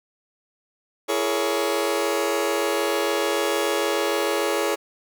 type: chord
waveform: sawtooth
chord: A# half-diminished seventh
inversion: second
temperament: just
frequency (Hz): 335.6 / 419.5 / 466.2 / 559.4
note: E4 / G#4 / A#4 / C#5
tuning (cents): +31 / +17 / 0 / +16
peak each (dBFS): -24 / -21 / -26 / -22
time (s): 1.08-4.76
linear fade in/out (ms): 20
effects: none